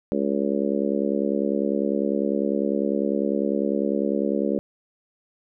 harmonic tone, 70 Hz, C#2, 18 cents sharp, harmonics 3 / 4 / 5 / 6 / 7 / 8, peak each -26 / -27 / -28 / -29 / -29 / -30 dBFS, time 0.12-4.59 s, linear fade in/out 0 ms, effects none

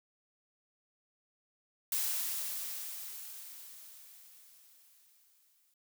blue noise with exponential decay, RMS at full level -32 dBFS, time 1.92-5.74 s, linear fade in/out 2 ms, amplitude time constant 830 ms, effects none

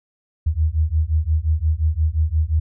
sine beating tone pair, 75.9 / 81.6 Hz, D#2 / E2, -42 / -17 cents, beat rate 5.7 Hz, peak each -19 dBFS, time 0.46-2.6 s, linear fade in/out 10 ms, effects none

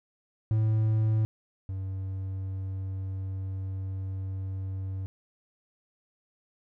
triangle tone pair in turn, 109.3 / 95.45 Hz, A2 / G2, -11 / -46 cents, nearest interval major second, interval 235 cents, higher first, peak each -20 / -29 dBFS, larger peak first, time 0.51-1.25 / 1.69-5.06 s, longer second, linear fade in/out 0 ms, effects none

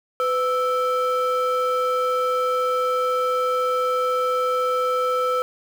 triangle ring-modulated tone, 910 Hz, A#5, 42 cents flat, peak -14 dBFS, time 0.2-5.42 s, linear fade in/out 0 ms, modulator 407 Hz, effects 7-bit

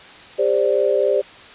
sine chord, G suspended fourth, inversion none, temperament equal with one note detuned, 400.5 / 523.3 / 587.3 Hz, G4 / C5 / D5, +37 / 0 / 0 cents, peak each -19 dBFS, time 0.38-1.22 s, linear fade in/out 20 ms, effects white hiss -41 dBFS RMS until 1.54 s + resampled to 8000 Hz

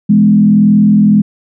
sine tone with frequency modulation, 207.7 Hz, G#3, in tune, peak -4 dBFS, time 0.09-1.22 s, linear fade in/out 10 ms, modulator 41.6 Hz, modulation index 0.73, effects none

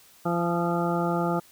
harmonic tone with a mistuned harmonic, 171.5 Hz, F3, 31 cents flat, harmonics 1 / 2 / 3 / 4 / 5 / 7 / 8, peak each -27 / -29 / -32 / -31 / -32 / -33 / -37 dBFS, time 0.25-1.4 s, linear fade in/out 10 ms, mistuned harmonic 7, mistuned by +36 cents, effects white hiss -55 dBFS RMS until 1.51 s

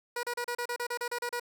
15% pulse tone bursts, 482.2 Hz, B4, 41 cents flat, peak -25 dBFS, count 12, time 0.16-1.398 s, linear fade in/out 5 ms, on 72 ms, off 34 ms, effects none

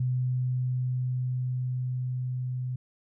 sine tone with level ramp, 126.6 Hz, B2, 43 cents sharp, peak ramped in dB -24 to -29 dBFS, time 0-2.76 s, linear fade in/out 5 ms, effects none

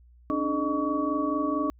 sine tone cluster, 278.7 / 303.1 / 425 / 613 / 1130 Hz, C#4 / D#4 / G#4 / D#5 / C#6, +9 / -45 / +40 / -26 / +33 cents, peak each -30 / -28 / -37 / -33 / -30 dBFS, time 0.3-1.7 s, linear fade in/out 0 ms, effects added 60 Hz sine -52 dBFS peak until 1.79 s

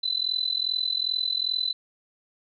sine tone with amplitude modulation, 4014 Hz, B7, 27 cents sharp, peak -20 dBFS, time 0.03-1.73 s, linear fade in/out 10 ms, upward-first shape sine, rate 42.5 Hz, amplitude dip 90%, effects none

